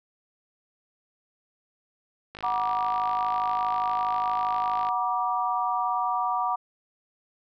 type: click train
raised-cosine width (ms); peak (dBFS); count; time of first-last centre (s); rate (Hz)
0.3; -23; 134; 2.35-4.888; 52.4
type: chord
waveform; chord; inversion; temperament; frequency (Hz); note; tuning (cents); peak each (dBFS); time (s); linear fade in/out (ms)
sine; Gb augmented; none; equal with one note detuned; 740 / 956.9 / 1174.7; Gb5 / Bb5 / D6; 0 / +45 / 0; -28; 2.43-6.56; 10
effects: none